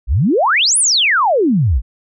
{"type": "exponential two-way sweep", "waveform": "sine", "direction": "up then down", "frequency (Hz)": [49, 10570, 49], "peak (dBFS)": -10, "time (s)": [0.07, 1.82], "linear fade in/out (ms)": 50, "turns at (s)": 0.78, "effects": []}